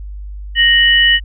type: tone pair together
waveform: sine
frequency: 1864.7 / 2958 Hz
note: A#6 / F#7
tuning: 0 / -1 cents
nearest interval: minor sixth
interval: 799 cents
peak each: -10 dBFS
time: 0.55-1.2 s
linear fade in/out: 50 ms
effects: added 50 Hz sine -25 dBFS peak until 1.24 s